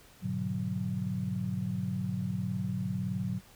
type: chord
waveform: sine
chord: G# half-diminished seventh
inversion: none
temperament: equal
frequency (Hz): 103.83 / 123.47 / 146.83 / 185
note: G#2 / B2 / D3 / F#3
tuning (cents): 0 / 0 / 0 / 0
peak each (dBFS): -37 / -37 / -39 / -33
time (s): 0.21-3.41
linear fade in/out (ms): 50
effects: pink hiss -57 dBFS RMS until 3.55 s